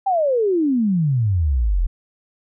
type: exponential sweep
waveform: sine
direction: down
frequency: 805 to 38.6 Hz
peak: -15 dBFS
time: 0.06-1.87 s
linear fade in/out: 10 ms
effects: none